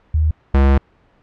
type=tone pair in turn; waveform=sine / square; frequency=77.78 / 68.37 Hz; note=D#2 / C#2; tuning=0 / -23 cents; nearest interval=major second; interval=223 cents; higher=first; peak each=-12 / -10 dBFS; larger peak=second; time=0.14-0.31 / 0.54-0.78 s; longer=second; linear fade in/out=5 ms; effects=pink hiss -55 dBFS RMS until 1.22 s + low-pass 2000 Hz 12 dB/octave